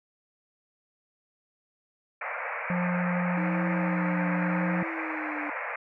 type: band-pass noise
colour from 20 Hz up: white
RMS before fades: -34 dBFS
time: 2.21-5.76 s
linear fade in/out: 5 ms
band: 480 to 2400 Hz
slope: 96 dB/octave
type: harmonic tone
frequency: 177.9 Hz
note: F3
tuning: 32 cents sharp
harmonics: 1 / 3 / 5 / 7 / 9 / 10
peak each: -26 / -36 / -40 / -43 / -45 / -46 dBFS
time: 2.7-4.83 s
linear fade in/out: 2 ms
type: tone with vibrato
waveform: triangle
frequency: 311.1 Hz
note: D#4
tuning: in tune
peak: -33 dBFS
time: 3.37-5.5 s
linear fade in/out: 5 ms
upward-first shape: triangle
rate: 0.83 Hz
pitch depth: 93 cents each way
effects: none